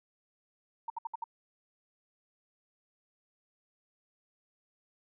sine tone bursts, 920 Hz, A#5, 23 cents flat, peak -33 dBFS, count 5, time 0.88-1.241 s, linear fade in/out 5 ms, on 21 ms, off 64 ms, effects none

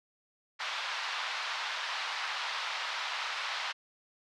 pink band-pass noise, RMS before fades -36 dBFS, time 0.59-3.73 s, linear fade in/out 20 ms, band 880 to 4600 Hz, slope 24 dB/octave, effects none

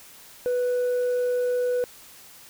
sine tone with tanh clipping, 493.9 Hz, B4, in tune, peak -22 dBFS, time 0.46-1.84 s, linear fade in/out 0 ms, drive 2 dB, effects white hiss -48 dBFS RMS until 2.49 s

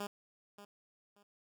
10% pulse tone with echo, 203.6 Hz, G#3, 34 cents flat, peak -30 dBFS, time 0-0.07 s, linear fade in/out 5 ms, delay 580 ms, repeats 2, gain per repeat -13 dB, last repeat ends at 1.23 s, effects none

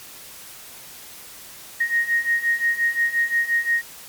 sine beating tone pair, 1864.7 / 1870.4 Hz, A#6 / A#6, 0 / +5 cents, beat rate 5.7 Hz, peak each -23 / -20 dBFS, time 1.8-3.82 s, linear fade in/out 10 ms, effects white hiss -41 dBFS RMS until 4.08 s + MP3 96 kbps

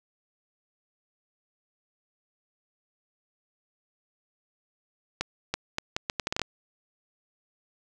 accelerating click train, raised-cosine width 0.2 ms, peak -10 dBFS, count 11, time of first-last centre 5.21-6.417 s, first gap 330 ms, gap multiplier 0.74, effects none

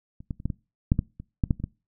clicks, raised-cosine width 5 ms, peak -30 / -18 / -28 / -14 / -17 / -6 / -10 / -25 / -9 / -9 / -24 / -16 dBFS, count 12, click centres 0.205 / 0.308 / 0.401 / 0.456 / 0.502 / 0.919 / 0.991 / 1.2 / 1.438 / 1.508 / 1.6 / 1.64 s, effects noise-tail reverb RT60 0.3 s tail -23 dB re dry

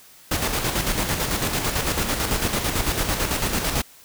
pink noise with tremolo, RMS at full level -22 dBFS, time 0.31-3.82 s, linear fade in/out 5 ms, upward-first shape square, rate 9 Hz, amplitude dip 45%, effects white hiss -49 dBFS RMS until 4.04 s

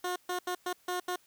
15% pulse tone bursts at uneven times, 360.1 Hz, F#4, 47 cents flat, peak -25 dBFS, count 6, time 0.04-0.16 / 0.29-0.39 / 0.47-0.55 / 0.66-0.73 / 0.88-1 / 1.08-1.16 s, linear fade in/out 5 ms, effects white hiss -65 dBFS RMS until 1.26 s

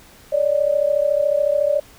sine tone pair together, 566 / 599.9 Hz, C#5 / D5, +36 / +37 cents, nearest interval minor second, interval 101 cents, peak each -18 dBFS, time 0.32-1.8 s, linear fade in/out 10 ms, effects pink hiss -47 dBFS RMS until 1.98 s

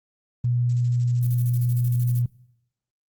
sine tone, 121.6 Hz, B2, 26 cents flat, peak -19 dBFS, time 0.44-2.26 s, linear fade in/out 5 ms
violet noise with tremolo, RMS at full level -38 dBFS, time 0.69-2.22 s, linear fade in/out 5 ms, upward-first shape square, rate 13 Hz, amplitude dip 75%
effects noise-tail reverb RT60 0.8 s tail -22 dB re dry + Opus 24 kbps

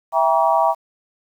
sine chord, E diminished seventh, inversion none, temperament just, 659.3 / 791.1 / 949.3 / 1139.2 Hz, E5 / G5 / Bb5 / Db6, 0 / +16 / +31 / +47 cents, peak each -18 / -19 / -18 / -22 dBFS, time 0.12-0.75 s, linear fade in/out 50 ms, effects 8-bit

